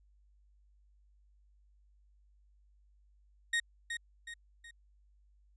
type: tone with echo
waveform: 35% pulse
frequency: 1864.7 Hz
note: A#6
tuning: in tune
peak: -27 dBFS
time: 3.53-3.6 s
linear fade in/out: 5 ms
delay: 370 ms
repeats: 3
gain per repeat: -7 dB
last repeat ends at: 4.71 s
effects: added 50 Hz sine -63 dBFS peak until 5.56 s + resampled to 22050 Hz